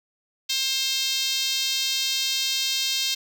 5% pulse tone with high-pass filter, 530 Hz, C5, 22 cents sharp, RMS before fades -25 dBFS, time 0.49-3.15 s, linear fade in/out 10 ms, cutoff 3400 Hz, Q 1.9, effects none

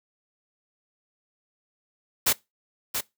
white noise with echo, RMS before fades -21 dBFS, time 2.26-2.33 s, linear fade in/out 10 ms, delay 680 ms, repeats 1, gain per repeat -7 dB, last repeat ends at 3.01 s, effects noise-tail reverb RT60 0.2 s tail -21 dB re dry

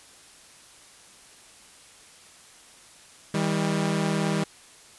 sawtooth tone pair together, 160 / 198.78 Hz, D#3 / G3, +49 / +24 cents, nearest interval major third, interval 375 cents, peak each -22 dBFS, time 3.34-4.44 s, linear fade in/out 5 ms, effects white hiss -51 dBFS RMS until 4.98 s + resampled to 24000 Hz

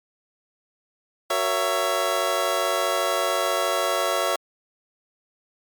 25% pulse chord, F# dominant seventh, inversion none, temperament just, 370 / 462.5 / 555 / 666 Hz, F#4 / A#4 / C#5 / E5, 0 / -14 / +2 / +18 cents, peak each -27 / -27 / -22 / -21 dBFS, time 1.3-4.36 s, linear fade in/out 5 ms, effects MP3 96 kbps

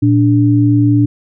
sine tone pair together, 115.8 / 291.8 Hz, A#2 / D4, -11 / -11 cents, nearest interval octave + major third, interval 1600 cents, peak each -10 dBFS, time 0.02-1.06 s, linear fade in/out 10 ms, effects none

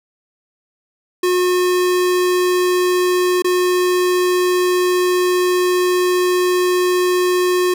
square tone with dropouts, 361.5 Hz, F#4, 40 cents flat, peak -14 dBFS, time 1.23-7.74 s, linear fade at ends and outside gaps 5 ms, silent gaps 3.422-3.444 s, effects none

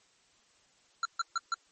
square tone bursts, 1363 Hz, F6, 43 cents flat, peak -28 dBFS, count 4, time 1.03-1.542 s, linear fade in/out 2 ms, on 23 ms, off 140 ms, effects white hiss -66 dBFS RMS until 1.71 s + MP3 32 kbps

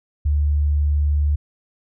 sine tone, 73.42 Hz, D2, in tune, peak -15 dBFS, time 0.25-1.36 s, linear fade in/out 10 ms, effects none

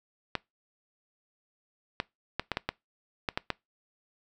clicks, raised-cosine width 0.3 ms, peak -12 dBFS, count 9, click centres 0.353 / 2.001 / 2.396 / 2.517 / 2.571 / 2.69 / 3.288 / 3.375 / 3.503 s, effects noise-tail reverb RT60 0.2 s tail -23 dB re dry

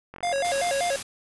click train, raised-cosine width 0.5 ms, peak -25 dBFS, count 26, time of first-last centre 0.14-0.689 s, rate 45.5 Hz
square tone with vibrato, 622.3 Hz, D#5, in tune, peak -24 dBFS, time 0.23-0.96 s, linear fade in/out 2 ms, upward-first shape square, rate 5.2 Hz, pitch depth 210 cents each way
white noise, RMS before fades -33 dBFS, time 0.44-1.03 s, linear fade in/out 10 ms
effects resampled to 24000 Hz

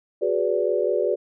sine chord, G# half-diminished seventh, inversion third, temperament equal with one note detuned, 370 / 415.3 / 493.9 / 578.9 Hz, F#4 / G#4 / B4 / D5, 0 / 0 / 0 / -25 cents, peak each -25 dBFS, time 0.21-1.16 s, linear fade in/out 20 ms, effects none

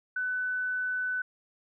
sine tone, 1500 Hz, F#6, 23 cents sharp, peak -28 dBFS, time 0.16-1.22 s, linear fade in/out 5 ms, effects none

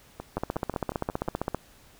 two click trains, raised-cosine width 1 ms, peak -21 / -13 dBFS, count 7 / 19, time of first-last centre 0.2-1.279 / 0.37-1.546 s, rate 5.56 / 15.3 Hz, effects pink hiss -56 dBFS RMS until 1.99 s

